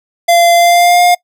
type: tone with pitch glide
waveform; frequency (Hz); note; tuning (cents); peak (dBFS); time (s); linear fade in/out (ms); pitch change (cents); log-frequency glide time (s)
square; 688 to 709; F5 to F5; -26 to +26; -6; 0.28-1.15; 10; +52; 0.55-1.02
effects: noise-tail reverb RT60 0.1 s tail -23 dB re dry